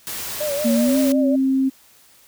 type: noise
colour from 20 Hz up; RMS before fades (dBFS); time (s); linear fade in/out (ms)
white; -29; 0.07-1.12; 0
type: tone with vibrato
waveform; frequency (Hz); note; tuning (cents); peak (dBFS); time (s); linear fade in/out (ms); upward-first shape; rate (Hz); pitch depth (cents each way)
sine; 583; D5; -13; -21; 0.4-1.36; 10; sine; 5.4; 74
type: tone with pitch glide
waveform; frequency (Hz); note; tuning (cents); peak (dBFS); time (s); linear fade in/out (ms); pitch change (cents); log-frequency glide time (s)
sine; 233.1 to 266.2; A#3 to C4; 0 to +30; -15; 0.64-1.7; 20; +230; 0.8-0.95
effects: white hiss -52 dBFS RMS until 2.27 s